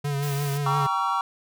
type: tone with vibrato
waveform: square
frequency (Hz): 142.1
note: C#3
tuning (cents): +43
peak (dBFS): -25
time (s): 0.04-0.87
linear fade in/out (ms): 10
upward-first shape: triangle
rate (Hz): 5.8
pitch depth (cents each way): 48
type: noise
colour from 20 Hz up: white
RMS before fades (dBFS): -38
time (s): 0.22-0.58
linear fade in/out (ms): 10
type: chord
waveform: triangle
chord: G diminished seventh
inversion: none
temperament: just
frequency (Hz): 784 / 940.8 / 1128.9 / 1354.7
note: G5 / Bb5 / Db6 / Fb6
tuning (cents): 0 / +16 / +31 / +47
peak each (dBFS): -28 / -26 / -24 / -27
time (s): 0.66-1.21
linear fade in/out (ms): 2
effects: none